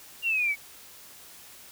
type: exponential sweep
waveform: sine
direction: down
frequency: 2820 to 2219 Hz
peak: -23 dBFS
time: 0.22-0.56 s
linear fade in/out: 50 ms
effects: white hiss -49 dBFS RMS until 1.71 s